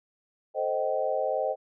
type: chord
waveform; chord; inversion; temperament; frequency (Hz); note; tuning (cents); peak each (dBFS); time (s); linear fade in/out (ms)
sine; A half-diminished seventh; none; equal with one note detuned; 440 / 523.3 / 622.3 / 769.2; A4 / C5 / Eb5 / G5; 0 / 0 / 0 / -33; -35 / -29 / -29 / -32; 0.54-1.56; 50
effects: none